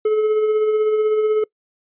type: tone with tremolo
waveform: triangle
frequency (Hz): 430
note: A4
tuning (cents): -40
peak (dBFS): -11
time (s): 0.05-1.44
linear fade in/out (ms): 5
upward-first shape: sine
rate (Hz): 16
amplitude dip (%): 35
effects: noise-tail reverb RT60 0.1 s tail -24 dB re dry + resampled to 8000 Hz